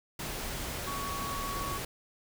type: tone in noise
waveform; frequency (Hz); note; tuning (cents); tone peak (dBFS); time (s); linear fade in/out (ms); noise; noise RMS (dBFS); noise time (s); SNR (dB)
sine; 1120; C#6; +18; -36; 0.87-1.78; 5; pink; -37; 0.19-1.85; -2
effects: none